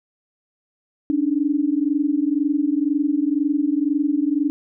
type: tone pair together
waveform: sine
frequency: 281.1 / 303.1 Hz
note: C#4 / D#4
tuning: +24 / -45 cents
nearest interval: minor second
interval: 131 cents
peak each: -20 dBFS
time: 1.1-4.5 s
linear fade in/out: 0 ms
effects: none